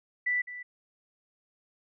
sine tone with echo, 1975.5 Hz, B6, in tune, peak -25 dBFS, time 0.26-0.42 s, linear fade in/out 10 ms, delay 210 ms, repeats 1, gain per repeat -13 dB, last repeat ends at 0.63 s, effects none

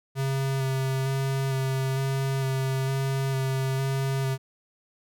square tone with vibrato, 134.2 Hz, C3, 44 cents sharp, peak -25 dBFS, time 0.15-4.38 s, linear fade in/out 50 ms, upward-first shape square, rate 1.1 Hz, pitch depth 13 cents each way, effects none

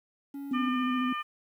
triangle tone, 279.9 Hz, C#4, 17 cents sharp, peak -34 dBFS, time 0.34-0.69 s, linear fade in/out 5 ms
sine tone with vibrato, 253.4 Hz, B3, 45 cents sharp, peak -27 dBFS, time 0.51-1.13 s, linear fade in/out 5 ms, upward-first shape square, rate 14 Hz, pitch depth 23 cents each way
harmonic tone, 602 Hz, D5, 43 cents sharp, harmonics 2 / 3 / 4 / 5, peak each -32 / -40 / -41 / -43 dBFS, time 0.53-1.23 s, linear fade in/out 20 ms
effects 10-bit

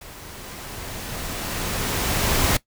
pink noise with level ramp, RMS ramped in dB -41 to -19 dBFS, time 0.01-2.57 s, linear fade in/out 5 ms, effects noise-tail reverb RT60 0.1 s tail -18 dB re dry

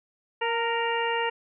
harmonic tone with a mistuned harmonic, 466.2 Hz, A#4, in tune, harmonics 1 / 2 / 3 / 4 / 5 / 6, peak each -29 / -28 / -36 / -32 / -37 / -33 dBFS, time 0.41-1.3 s, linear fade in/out 10 ms, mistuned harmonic 2, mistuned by -26 cents, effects none

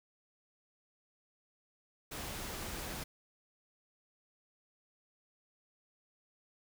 pink noise, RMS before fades -42 dBFS, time 2.11-3.04 s, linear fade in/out 10 ms, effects none

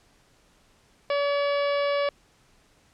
harmonic tone, 570 Hz, C#5, 48 cents sharp, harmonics 1 / 2 / 3 / 4 / 5 / 6 / 7 / 8 / 9, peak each -23 / -31 / -37 / -35 / -40 / -41 / -44 / -46 / -46 dBFS, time 1.1-2.09 s, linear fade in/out 2 ms, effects pink hiss -61 dBFS RMS until 2.93 s + low-pass 9000 Hz 12 dB/octave

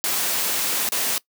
white noise with dropouts, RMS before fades -23 dBFS, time 0.04-1.18 s, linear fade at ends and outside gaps 0 ms, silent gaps 0.889-0.921 s, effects noise-tail reverb RT60 0.1 s tail -21 dB re dry + high-pass 200 Hz 12 dB/octave

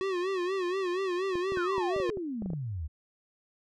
square tone with vibrato, 370 Hz, F#4, in tune, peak -29 dBFS, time 0.01-2.1 s, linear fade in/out 0 ms, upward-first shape sine, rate 4.2 Hz, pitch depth 99 cents each way
clicks, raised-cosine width 2 ms, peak -26 dBFS, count 12, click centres 1.355 / 1.521 / 1.572 / 1.781 / 1.963 / 2.001 / 2.093 / 2.172 / 2.422 / 2.46 / 2.503 / 2.534 s
sine exponential sweep, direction down, 1601 to 70.6 Hz, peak -32 dBFS, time 1.56-2.88 s, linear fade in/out 20 ms
effects low-pass 4000 Hz 12 dB/octave

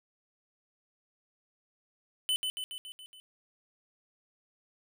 square tone with echo, 3019 Hz, F#7, 34 cents sharp, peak -27 dBFS, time 2.29-2.36 s, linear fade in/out 0 ms, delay 140 ms, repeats 6, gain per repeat -4 dB, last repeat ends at 3.2 s, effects none

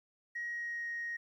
sine tone with pitch glide, 1894 to 1874.4 Hz, A#6 to A#6, +27 to +9 cents, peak -35 dBFS, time 0.35-1.17 s, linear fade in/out 10 ms, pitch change -18 cents, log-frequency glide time 0.47-0.89 s, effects tanh soft clip ceiling -32 dBFS + 12-bit

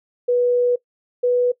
sine tone pair in turn, 489.2 / 491.6 Hz, B4 / B4, -16 / -8 cents, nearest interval unison, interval 8 cents, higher second, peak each -14 dBFS, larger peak neither, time 0.28-0.76 / 1.23-1.52 s, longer first, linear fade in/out 10 ms, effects noise-tail reverb RT60 0.1 s tail -20 dB re dry

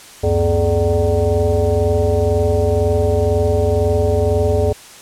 sine tone with frequency modulation, 260 Hz, C4, 11 cents flat, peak -12 dBFS, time 0.23-4.73 s, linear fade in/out 10 ms, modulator 166 Hz, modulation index 2.2, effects white hiss -39 dBFS RMS until 5.01 s + low-pass 10000 Hz 12 dB/octave

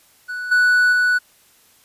triangle tone with level steps, 1480 Hz, F#6, in tune, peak -23 / -10 / -12 dBFS, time 0.28-1.19 s, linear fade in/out 20 ms, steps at 0.51 / 0.92 s, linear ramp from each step 10 ms, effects white hiss -54 dBFS RMS until 1.84 s + resampled to 32000 Hz

